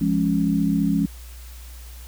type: chord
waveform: sine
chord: Db major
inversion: first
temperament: just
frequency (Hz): 173.24 / 207.9 / 277.2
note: F3 / Ab3 / Db4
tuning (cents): -14 / +2 / 0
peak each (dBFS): -22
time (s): 0.01-1.06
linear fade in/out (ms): 5
effects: added 60 Hz sine -37 dBFS peak until 2.07 s + white hiss -47 dBFS RMS until 2.07 s